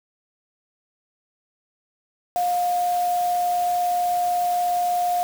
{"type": "tone in noise", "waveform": "sine", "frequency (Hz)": 710, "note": "F5", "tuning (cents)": 28, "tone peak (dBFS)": -19, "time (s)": [2.36, 5.23], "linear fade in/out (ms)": 0, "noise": "white", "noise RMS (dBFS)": -37, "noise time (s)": [2.36, 5.23], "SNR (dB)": 15, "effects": []}